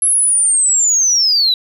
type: linear sweep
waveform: sine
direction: down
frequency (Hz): 11060 to 3855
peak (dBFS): -9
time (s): 0.02-1.54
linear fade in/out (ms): 2
effects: tanh soft clip ceiling -5 dBFS